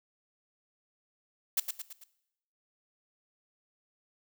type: noise with echo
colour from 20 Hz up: blue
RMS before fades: -27 dBFS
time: 1.57-1.6 s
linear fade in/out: 5 ms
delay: 110 ms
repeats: 4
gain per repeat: -6 dB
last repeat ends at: 2.04 s
effects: noise-tail reverb RT60 0.8 s tail -17 dB re dry